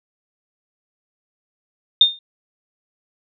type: tone with exponential decay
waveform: sine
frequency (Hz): 3641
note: A#7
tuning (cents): -41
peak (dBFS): -4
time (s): 2.01-2.19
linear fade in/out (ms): 2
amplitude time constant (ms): 38
effects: none